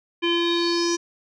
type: tone with low-pass filter sweep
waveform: square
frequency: 342.1 Hz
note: F4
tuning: 36 cents flat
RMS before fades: -22 dBFS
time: 0.22-0.97 s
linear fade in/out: 20 ms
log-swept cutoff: 2800 to 6000 Hz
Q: 7.6
effects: none